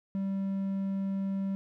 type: tone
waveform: triangle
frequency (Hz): 194.6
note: G3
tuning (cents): -12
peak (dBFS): -27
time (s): 0.15-1.55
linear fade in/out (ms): 0
effects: none